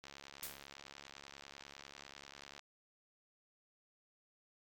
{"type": "click train", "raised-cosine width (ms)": 0.2, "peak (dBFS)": -33, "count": 180, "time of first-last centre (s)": [0.04, 2.593], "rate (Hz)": 70.1}
{"type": "noise with exponential decay", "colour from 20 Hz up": "blue", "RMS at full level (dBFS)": -40, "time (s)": [0.43, 0.67], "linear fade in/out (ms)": 0, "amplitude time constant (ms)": 52}
{"effects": ["AAC 64 kbps"]}